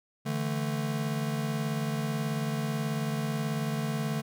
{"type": "chord", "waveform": "square", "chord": "D suspended second", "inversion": "none", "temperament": "just", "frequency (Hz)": [146.83, 165.19, 220.2], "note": ["D3", "E3", "A3"], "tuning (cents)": [0, 4, 2], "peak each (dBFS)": [-32, -38, -34], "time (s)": [0.25, 4.22], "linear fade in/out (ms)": 20, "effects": []}